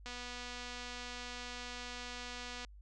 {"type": "click train", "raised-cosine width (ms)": 0.2, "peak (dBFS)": -28, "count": 635, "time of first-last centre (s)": [0.06, 2.648], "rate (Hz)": 245, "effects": ["added 50 Hz sine -52 dBFS peak until 2.81 s", "resampled to 24000 Hz"]}